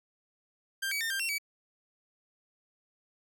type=tone with pitch steps; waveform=sawtooth; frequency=1584 / 2275 / 1814 / 1586 / 2725 / 2282 Hz; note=G6 / C#7 / A#6 / G6 / F7 / C#7; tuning=+18 / +44 / -48 / +20 / -43 / +50 cents; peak=-27 dBFS; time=0.82-1.384 s; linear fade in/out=10 ms; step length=94 ms; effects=none